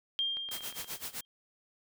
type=tone with exponential decay; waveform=sine; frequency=3200 Hz; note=G7; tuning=35 cents sharp; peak=-27 dBFS; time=0.19-1.25 s; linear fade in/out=0 ms; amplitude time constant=230 ms
type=click train; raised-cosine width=0.3 ms; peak=-32 dBFS; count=5; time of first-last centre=0.37-0.844 s; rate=8.43 Hz
type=noise with tremolo; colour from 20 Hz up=white; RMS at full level=-38 dBFS; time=0.51-1.21 s; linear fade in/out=5 ms; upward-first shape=sine; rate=7.8 Hz; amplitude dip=90%
effects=none